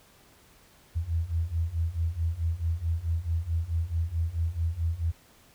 sine beating tone pair, 80.4 / 85 Hz, E2 / F2, -43 / -46 cents, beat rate 4.6 Hz, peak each -30 / -28 dBFS, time 0.95-5.12 s, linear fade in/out 20 ms, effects pink hiss -58 dBFS RMS until 5.54 s

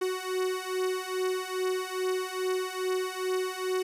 45% pulse beating tone pair, 370 / 372.4 Hz, F#4 / F#4, 0 / +11 cents, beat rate 2.4 Hz, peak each -32 / -31 dBFS, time 0.01-3.83 s, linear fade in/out 10 ms, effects resampled to 32000 Hz

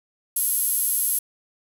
sawtooth tone with high-pass filter, 490 Hz, B4, 14 cents flat, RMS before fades -23 dBFS, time 0.36-1.19 s, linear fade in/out 5 ms, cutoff 11000 Hz, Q 4.6, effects none

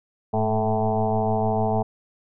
sine tone with frequency modulation, 436.7 Hz, A4, 13 cents flat, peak -19 dBFS, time 0.33-1.83 s, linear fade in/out 10 ms, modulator 110 Hz, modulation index 3.8, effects none

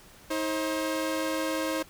sawtooth tone pair together, 317.4 / 533.8 Hz, D#4 / C5, +35 / +35 cents, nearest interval major sixth, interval 900 cents, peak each -26 / -27 dBFS, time 0.3-1.83 s, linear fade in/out 10 ms, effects pink hiss -53 dBFS RMS until 1.89 s

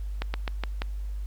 slowing click train, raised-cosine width 0.3 ms, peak -14 dBFS, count 5, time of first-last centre 0.22-0.819 s, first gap 120 ms, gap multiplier 1.15, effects added 50 Hz sine -30 dBFS peak until 1.26 s + pink hiss -59 dBFS RMS until 1.26 s

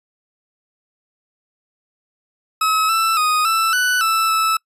40% pulse tone with pitch steps, 1284 / 1327 / 1244 / 1326 / 1489 / 1321 / 1311 Hz, E6 / E6 / D#6 / E6 / F#6 / E6 / E6, -46 / +11 / -1 / +10 / +11 / +3 / -10 cents, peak -14 dBFS, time 2.61-4.57 s, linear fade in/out 5 ms, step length 280 ms, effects noise-tail reverb RT60 0.1 s tail -26 dB re dry + resampled to 32000 Hz

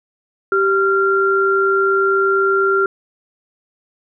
sine tone pair together, 389.4 / 1382 Hz, G4 / F6, -12 / -19 cents, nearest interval octave + minor seventh, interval 2193 cents, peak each -15 dBFS, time 0.52-2.86 s, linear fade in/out 2 ms, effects none

